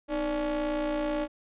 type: ring-modulated tone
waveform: square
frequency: 138.59 Hz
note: C#3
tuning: in tune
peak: -25 dBFS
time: 0.08-1.28 s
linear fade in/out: 50 ms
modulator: 445 Hz
effects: resampled to 8000 Hz